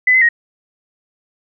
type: tone with pitch steps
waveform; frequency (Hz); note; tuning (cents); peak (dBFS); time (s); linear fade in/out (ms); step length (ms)
sine; 2007 / 2049 / 1879; B6 / C7 / A#6; +27 / -37 / +13; -8; 0.07-0.289; 5; 73
effects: none